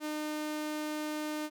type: tone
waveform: sawtooth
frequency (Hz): 304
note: D#4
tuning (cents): -40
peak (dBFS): -30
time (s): 0-1.5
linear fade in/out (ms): 50
effects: none